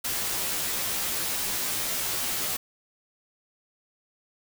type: noise with comb filter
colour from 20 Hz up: white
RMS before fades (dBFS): -29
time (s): 0.04-2.57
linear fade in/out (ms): 10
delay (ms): 14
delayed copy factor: -0.95
effects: none